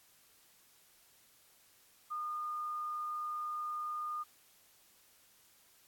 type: tone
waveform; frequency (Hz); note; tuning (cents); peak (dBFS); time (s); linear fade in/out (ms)
sine; 1219; D#6; -36; -36; 2.1-4.24; 20
effects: white hiss -65 dBFS RMS until 5.87 s + AAC 64 kbps